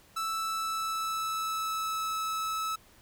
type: tone with pitch glide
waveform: 45% pulse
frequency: 1318.5 to 1301.1 Hz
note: E6 to E6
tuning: 0 to -23 cents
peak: -30 dBFS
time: 0.16-2.76 s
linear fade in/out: 10 ms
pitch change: -23 cents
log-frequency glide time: 0.38-2.09 s
effects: pink hiss -59 dBFS RMS until 3.01 s